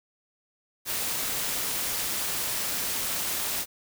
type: noise with amplitude modulation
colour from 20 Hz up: white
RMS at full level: -28 dBFS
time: 0.85-3.66 s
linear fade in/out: 50 ms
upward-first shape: sine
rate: 212 Hz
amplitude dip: 35%
effects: none